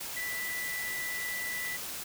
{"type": "tone in noise", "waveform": "sine", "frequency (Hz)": 1977, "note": "B6", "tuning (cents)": 1, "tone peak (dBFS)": -34, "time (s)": [0.16, 1.77], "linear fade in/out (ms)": 10, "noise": "white", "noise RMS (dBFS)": -39, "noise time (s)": [0, 2.04], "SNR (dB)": 2, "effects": []}